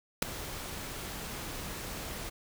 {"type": "noise with ADSR envelope", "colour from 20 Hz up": "pink", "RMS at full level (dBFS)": -21, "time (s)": [0.22, 2.3], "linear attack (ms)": 6, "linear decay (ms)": 3, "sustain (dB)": -19, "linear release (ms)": 16, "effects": []}